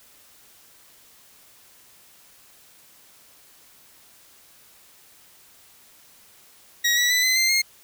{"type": "tone with pitch steps", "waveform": "20% pulse", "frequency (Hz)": [1901, 1945.4, 1990.9, 2037, 2085, 2134], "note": ["A#6", "B6", "B6", "C7", "C7", "C7"], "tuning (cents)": [33, -27, 13, -47, -7, 34], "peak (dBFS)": -13, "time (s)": [6.84, 7.62], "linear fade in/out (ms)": 10, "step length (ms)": 130, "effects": ["white hiss -53 dBFS RMS until 7.83 s"]}